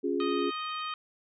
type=chord; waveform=sine; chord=Db major; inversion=none; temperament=equal with one note detuned; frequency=277.2 / 354.7 / 415.3 Hz; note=Db4 / F4 / Ab4; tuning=0 / +27 / 0 cents; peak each=-31 dBFS; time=0.03-0.51 s; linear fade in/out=20 ms
type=harmonic tone; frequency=622.3 Hz; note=D#5; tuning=in tune; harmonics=2 / 3 / 4 / 5 / 6 / 7; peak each=-34 / -47 / -42 / -41 / -46 / -50 dBFS; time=0.2-0.94 s; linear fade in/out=2 ms
effects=none